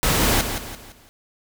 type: noise with echo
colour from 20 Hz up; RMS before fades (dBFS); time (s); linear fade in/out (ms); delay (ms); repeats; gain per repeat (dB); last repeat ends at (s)
pink; -19; 0.03-0.41; 0; 170; 4; -8; 1.09
effects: none